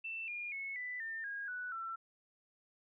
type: tone with pitch steps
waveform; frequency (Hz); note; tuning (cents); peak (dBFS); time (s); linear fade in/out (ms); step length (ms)
sine; 2670 / 2420 / 2194 / 1988.7 / 1802.7 / 1634.1 / 1481.3 / 1342.7; E7 / D#7 / C#7 / B6 / A6 / G#6 / F#6 / E6; +22 / -49 / -18 / +12 / +42 / -28 / +2 / +31; -39; 0.04-1.96; 10; 240
effects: none